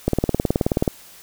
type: click train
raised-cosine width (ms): 2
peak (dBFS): -4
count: 16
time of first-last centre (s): 0.08-0.878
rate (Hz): 18.8
effects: white hiss -45 dBFS RMS until 1.22 s